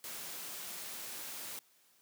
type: noise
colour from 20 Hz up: white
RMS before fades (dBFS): -44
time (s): 0.04-1.59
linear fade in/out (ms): 0
effects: white hiss -68 dBFS RMS until 2.01 s + high-pass 150 Hz 12 dB/octave